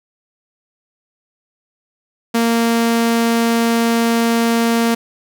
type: tone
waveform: sawtooth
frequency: 231.3 Hz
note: A#3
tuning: 13 cents flat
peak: -9 dBFS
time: 2.34-4.95 s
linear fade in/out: 10 ms
effects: none